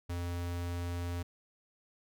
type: tone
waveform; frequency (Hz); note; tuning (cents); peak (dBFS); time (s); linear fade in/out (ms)
square; 87.1; F2; -4; -35; 0.09-1.23; 10
effects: none